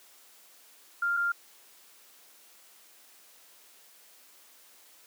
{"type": "tone pair in turn", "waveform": "sine", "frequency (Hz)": [1396.9, 1396.9], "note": ["F6", "F6"], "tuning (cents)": [0, 0], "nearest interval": "unison", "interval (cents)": 0, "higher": "neither", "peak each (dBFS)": -25, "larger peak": "neither", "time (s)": [[1.02, 1.17], [1.17, 1.32]], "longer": "neither", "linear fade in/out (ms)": 5, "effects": ["white hiss -57 dBFS RMS until 5.06 s", "high-pass 300 Hz 12 dB/octave"]}